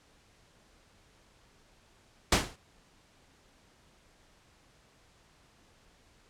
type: noise with exponential decay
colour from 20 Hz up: pink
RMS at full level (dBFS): -18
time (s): 2.32-2.56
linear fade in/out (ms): 5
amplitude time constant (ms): 52
effects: pink hiss -63 dBFS RMS until 6.29 s + low-pass 8000 Hz 12 dB/octave